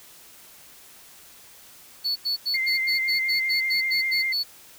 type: tone bursts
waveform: triangle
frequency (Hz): 4435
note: C#8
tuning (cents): 0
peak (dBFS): -21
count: 12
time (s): 2.04-4.437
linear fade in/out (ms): 20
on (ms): 120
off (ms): 87
type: tone with vibrato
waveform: sine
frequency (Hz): 2093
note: C7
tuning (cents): 0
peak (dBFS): -22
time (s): 2.54-4.33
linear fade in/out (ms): 5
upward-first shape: triangle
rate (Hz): 10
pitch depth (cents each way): 27
effects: tanh soft clip ceiling -12 dBFS + white hiss -49 dBFS RMS until 4.78 s